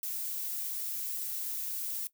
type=noise; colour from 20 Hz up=violet; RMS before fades=-36 dBFS; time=0.03-2.07 s; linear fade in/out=0 ms; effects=noise-tail reverb RT60 0.1 s tail -17 dB re dry